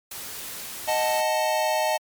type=noise; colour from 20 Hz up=white; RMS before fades=-36 dBFS; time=0.11-1.21 s; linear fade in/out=5 ms
type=chord; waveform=square; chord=D# diminished; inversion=none; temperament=equal; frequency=622.3 / 740 / 880 Hz; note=D#5 / F#5 / A5; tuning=0 / 0 / 0 cents; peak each=-25 / -30 / -26 dBFS; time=0.87-1.98 s; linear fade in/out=20 ms
effects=MP3 96 kbps